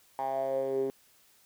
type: tone with band-pass filter sweep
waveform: 10% pulse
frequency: 134.5 Hz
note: C3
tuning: 48 cents sharp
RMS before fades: -31 dBFS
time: 0.19-0.9 s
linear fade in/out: 0 ms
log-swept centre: 870 to 350 Hz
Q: 6.5
effects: white hiss -63 dBFS RMS until 1.45 s